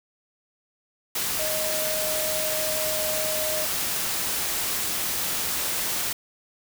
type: tone in noise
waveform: sine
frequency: 622.3 Hz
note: D#5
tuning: in tune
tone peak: -29 dBFS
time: 1.39-3.65 s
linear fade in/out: 5 ms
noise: white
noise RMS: -27 dBFS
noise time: 1.15-6.13 s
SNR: -5 dB
effects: none